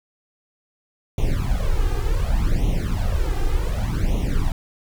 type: noise with flanger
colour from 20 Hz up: brown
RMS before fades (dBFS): -20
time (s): 1.18-4.52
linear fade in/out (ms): 2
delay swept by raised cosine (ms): 0.31 to 2.51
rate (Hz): 0.67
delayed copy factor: +1
effects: none